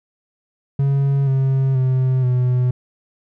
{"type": "tone with pitch steps", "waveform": "triangle", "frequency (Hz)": [138.59, 134.02, 129.61, 125.34], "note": ["C#3", "C3", "C3", "B2"], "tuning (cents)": [0, 42, -16, 26], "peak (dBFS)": -12, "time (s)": [0.79, 2.71], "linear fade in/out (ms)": 5, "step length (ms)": 480, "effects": []}